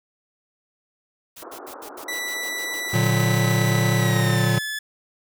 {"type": "noise bursts", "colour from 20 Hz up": "white", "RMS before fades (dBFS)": -41, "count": 16, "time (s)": [1.36, 3.716], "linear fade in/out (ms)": 10, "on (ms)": 76, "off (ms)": 76}
{"type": "band-pass noise", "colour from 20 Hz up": "pink", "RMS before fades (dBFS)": -39, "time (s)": [1.42, 4.35], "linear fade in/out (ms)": 2, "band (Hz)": [290, 1400], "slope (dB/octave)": 48}
{"type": "tone with pitch glide", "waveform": "sawtooth", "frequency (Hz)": [1970, 1724.9], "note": ["B6", "A6"], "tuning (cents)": [-5, -35], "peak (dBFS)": -23, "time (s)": [2.08, 4.79], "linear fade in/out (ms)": 5, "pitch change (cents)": -230, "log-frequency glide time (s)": [3.98, 4.52]}
{"type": "chord", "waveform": "square", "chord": "Bb augmented", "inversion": "none", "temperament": "just", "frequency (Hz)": [116.54, 145.68, 182.1], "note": ["Bb2", "D3", "F#3"], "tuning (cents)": [0, -14, -27], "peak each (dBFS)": [-21, -25, -25], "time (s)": [2.93, 4.59], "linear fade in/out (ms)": 10}
{"effects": []}